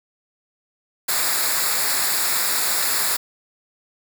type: noise with comb filter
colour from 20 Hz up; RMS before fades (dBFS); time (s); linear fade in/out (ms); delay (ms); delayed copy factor
white; -21; 1.08-3.17; 10; 0.33; -0.7
effects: none